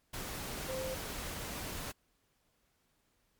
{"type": "tone in noise", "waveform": "sine", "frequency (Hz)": 522, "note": "C5", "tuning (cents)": -4, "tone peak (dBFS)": -37, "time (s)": [0.68, 0.95], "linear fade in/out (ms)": 10, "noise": "pink", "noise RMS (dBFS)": -41, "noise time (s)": [0.13, 1.92], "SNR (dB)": 1, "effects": ["pink hiss -75 dBFS RMS until 3.39 s", "MP3 96 kbps"]}